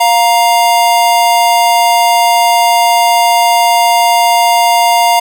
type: tone pair together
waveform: square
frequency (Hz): 701 / 935.7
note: F5 / A#5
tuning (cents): +6 / +6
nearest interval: perfect fourth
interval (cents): 500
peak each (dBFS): -10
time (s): 0-5.2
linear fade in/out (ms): 10
effects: none